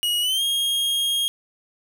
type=tone with pitch glide; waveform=45% pulse; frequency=2899 to 3254 Hz; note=F#7 to G#7; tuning=-36 to -36 cents; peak=-20 dBFS; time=0.03-1.28 s; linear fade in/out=0 ms; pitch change=+200 cents; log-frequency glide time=0.21-0.43 s; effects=none